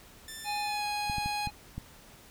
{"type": "tone with pitch glide", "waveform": "10% pulse", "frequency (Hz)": [1775, 1656.1], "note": ["A6", "G#6"], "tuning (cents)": [15, -5], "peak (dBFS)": -32, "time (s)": [0.28, 1.47], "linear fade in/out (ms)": 2, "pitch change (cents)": -120, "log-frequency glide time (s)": [0.61, 0.85]}
{"type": "harmonic tone", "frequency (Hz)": 830.6, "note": "G#5", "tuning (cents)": 0, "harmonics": [1, 3, 5], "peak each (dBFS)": [-32, -37, -39], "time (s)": [0.44, 1.51], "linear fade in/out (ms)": 50}
{"type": "clicks", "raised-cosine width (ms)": 5, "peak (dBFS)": -24, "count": 5, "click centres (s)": [1.098, 1.183, 1.26, 1.473, 1.78]}
{"effects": ["pink hiss -54 dBFS RMS until 2.3 s"]}